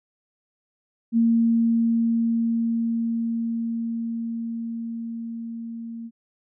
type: tone with level ramp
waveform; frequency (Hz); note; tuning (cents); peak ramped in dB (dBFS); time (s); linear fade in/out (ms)
sine; 230; A#3; -23; -15 to -32; 1.12-6.11; 50
effects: none